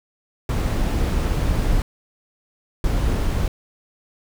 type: noise bursts at uneven times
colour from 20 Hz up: brown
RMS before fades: -20 dBFS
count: 2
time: 0.49-1.82 / 2.84-3.48 s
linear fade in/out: 2 ms
effects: none